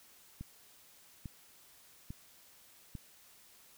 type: click train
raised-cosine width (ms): 5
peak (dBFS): -30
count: 4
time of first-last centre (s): 0.41-2.952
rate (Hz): 1.18
effects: white hiss -61 dBFS RMS until 3.77 s